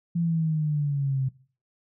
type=exponential sweep; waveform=sine; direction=down; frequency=171.6 to 130.81 Hz; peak=-22 dBFS; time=0.15-1.29 s; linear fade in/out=10 ms; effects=noise-tail reverb RT60 0.4 s tail -19 dB re dry